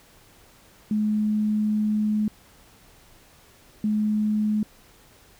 sine tone pair in turn, 212.5 / 212.5 Hz, G#3 / G#3, +40 / +40 cents, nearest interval unison, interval 0 cents, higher neither, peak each -20 dBFS, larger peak neither, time 0.91-2.28 / 3.84-4.63 s, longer first, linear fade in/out 2 ms, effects pink hiss -54 dBFS RMS until 5.39 s

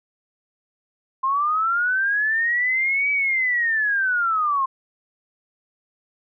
sine linear two-way sweep, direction up then down, 1046.5 to 2295 to 1046.5 Hz, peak -18 dBFS, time 1.23-4.66 s, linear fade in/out 10 ms, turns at 3.11 s, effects none

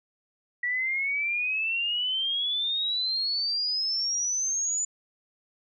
sine exponential sweep, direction up, 1935 to 7040 Hz, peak -25 dBFS, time 0.63-4.85 s, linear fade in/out 5 ms, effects none

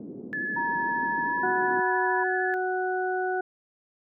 pink band-pass noise, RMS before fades -39 dBFS, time 0-1.8 s, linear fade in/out 2 ms, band 200 to 370 Hz, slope 24 dB/octave
sine tone with vibrato, 1717 Hz, A6, 43 cents flat, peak -28 dBFS, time 0.33-2.54 s, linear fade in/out 0 ms, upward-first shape triangle, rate 13 Hz, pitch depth 21 cents each way
sine tone with pitch glide, 940 to 979.4 Hz, A#5 to B5, +14 to -15 cents, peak -27 dBFS, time 0.56-2.24 s, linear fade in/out 10 ms, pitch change +71 cents, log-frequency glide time 1.2-1.45 s
harmonic tone, 370 Hz, F#4, in tune, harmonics 1 / 2 / 4, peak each -28 / -29 / -32 dBFS, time 1.43-3.41 s, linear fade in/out 5 ms
effects none

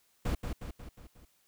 brown noise with echo, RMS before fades -30 dBFS, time 0.25-0.35 s, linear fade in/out 5 ms, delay 180 ms, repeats 5, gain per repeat -5 dB, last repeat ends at 1.25 s, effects white hiss -70 dBFS RMS until 1.47 s

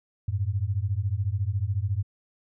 sine beating tone pair, 92.5 / 106.5 Hz, F#2 / G#2, 0 / +44 cents, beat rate 14 Hz, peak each -27 dBFS, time 0.28-2.03 s, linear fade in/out 5 ms, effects none

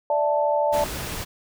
sine chord, D suspended second, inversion none, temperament just, 587.3 / 660.7 / 881 Hz, D5 / E5 / A5, 0 / +4 / +2 cents, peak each -21 / -27 / -23 dBFS, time 0.1-0.84 s, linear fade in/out 2 ms
pink noise, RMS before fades -31 dBFS, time 0.72-1.25 s, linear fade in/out 20 ms
effects none

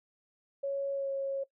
sine tone with pitch glide, 554.4 to 546.8 Hz, C#5 to C#5, 0 to -24 cents, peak -30 dBFS, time 0.63-1.44 s, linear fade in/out 10 ms, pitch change -24 cents, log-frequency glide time 0.93-1.1 s, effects noise-tail reverb RT60 0.1 s tail -20 dB re dry

